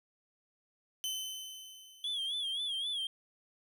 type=tone with exponential decay; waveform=sawtooth; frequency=3051 Hz; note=G7; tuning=48 cents flat; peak=-30 dBFS; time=1.04-2.75 s; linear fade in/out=0 ms; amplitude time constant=370 ms
type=tone with vibrato; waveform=triangle; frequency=3322 Hz; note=G#7; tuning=in tune; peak=-32 dBFS; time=2.04-3.07 s; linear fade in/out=2 ms; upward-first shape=sine; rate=3.8 Hz; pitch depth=98 cents each way
effects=none